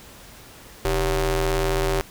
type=ring-modulated tone; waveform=sawtooth; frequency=174.61 Hz; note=F3; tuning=in tune; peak=-13 dBFS; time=0.85-2.01 s; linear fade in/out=0 ms; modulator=214 Hz; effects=pink hiss -45 dBFS RMS until 2.1 s